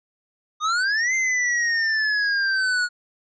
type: exponential two-way sweep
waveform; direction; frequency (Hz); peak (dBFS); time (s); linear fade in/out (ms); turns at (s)
square; up then down; 1211 to 2093 to 1446; -20; 0.6-2.89; 50; 1.14
effects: resampled to 16000 Hz